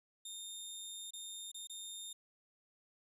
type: tone with dropouts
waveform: 20% pulse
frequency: 3649 Hz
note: A#7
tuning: 38 cents flat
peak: -39 dBFS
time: 0.25-2.13 s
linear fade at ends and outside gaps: 5 ms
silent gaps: 1.107-1.134 / 1.517-1.544 / 1.672-1.696 s
effects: none